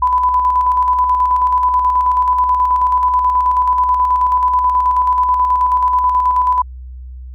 sine tone with tremolo, 999 Hz, B5, 20 cents sharp, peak -9 dBFS, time 0.02-6.62 s, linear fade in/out 5 ms, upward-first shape square, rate 9.3 Hz, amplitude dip 35%, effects added 63 Hz sine -28 dBFS peak until 7.34 s

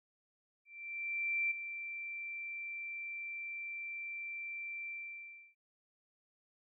sine tone with ADSR envelope, 2349 Hz, D7, in tune, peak -30 dBFS, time 0.65-5.55 s, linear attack 860 ms, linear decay 10 ms, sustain -10 dB, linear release 660 ms, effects none

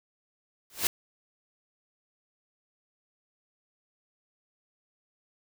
white noise with exponential growth, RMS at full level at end -21 dBFS, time 0.7-0.87 s, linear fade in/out 1 ms, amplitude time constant 36 ms, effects none

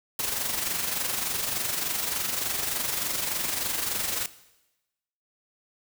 white noise with amplitude modulation, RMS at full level -27 dBFS, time 0.19-4.26 s, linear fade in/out 2 ms, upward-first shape sine, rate 23.4 Hz, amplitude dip 50%, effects noise-tail reverb RT60 1.0 s tail -17 dB re dry

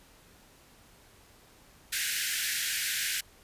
pink high-pass noise, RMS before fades -31 dBFS, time 1.92-3.21 s, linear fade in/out 10 ms, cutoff 1500 Hz, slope 96 dB/octave, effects pink hiss -58 dBFS RMS until 3.43 s + resampled to 32000 Hz

